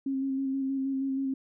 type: tone with vibrato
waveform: sine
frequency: 269.2 Hz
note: C4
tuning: 49 cents sharp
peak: -27 dBFS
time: 0.06-1.34 s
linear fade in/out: 5 ms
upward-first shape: square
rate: 6.3 Hz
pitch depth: 17 cents each way
effects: none